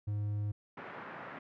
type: tone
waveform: triangle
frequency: 103.83 Hz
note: G#2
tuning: in tune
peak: -30 dBFS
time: 0.07-0.52 s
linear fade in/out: 10 ms
type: band-pass noise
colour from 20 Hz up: white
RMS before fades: -46 dBFS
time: 0.77-1.39 s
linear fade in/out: 5 ms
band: 120 to 1800 Hz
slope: 24 dB/octave
effects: none